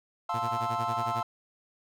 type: chord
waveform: triangle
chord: F major seventh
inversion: none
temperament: equal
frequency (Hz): 698.5 / 880 / 1046.5 / 1318.5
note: F5 / A5 / C6 / E6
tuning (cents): 0 / 0 / 0 / 0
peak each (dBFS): -32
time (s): 0.29-1.23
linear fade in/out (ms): 5
type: tone with tremolo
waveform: sawtooth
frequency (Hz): 116.54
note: A#2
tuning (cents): 0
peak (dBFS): -29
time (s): 0.34-1.22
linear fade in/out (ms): 0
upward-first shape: sine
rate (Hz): 11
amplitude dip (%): 95
effects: none